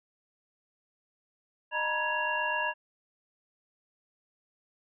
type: tone cluster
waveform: sine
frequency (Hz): 612 / 919 / 967 / 1667 / 2771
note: D#5 / A#5 / B5 / G#6 / F7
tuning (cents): -29 / -25 / -37 / +6 / -14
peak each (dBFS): -37 / -38 / -32 / -32 / -34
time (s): 1.71-2.74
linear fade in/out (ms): 50
effects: none